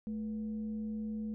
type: tone with frequency modulation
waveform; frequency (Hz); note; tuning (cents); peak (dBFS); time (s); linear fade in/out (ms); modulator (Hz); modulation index
sine; 216.6; A3; -27; -35; 0.07-1.34; 0; 266; 0.27
effects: none